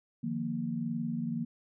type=chord; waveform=sine; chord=Eb suspended second; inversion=none; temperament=equal with one note detuned; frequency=152.71 / 174.61 / 233.1 Hz; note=Eb3 / F3 / Bb3; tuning=-32 / 0 / 0 cents; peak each=-38 / -37 / -33 dBFS; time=0.23-1.45 s; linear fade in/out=10 ms; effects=none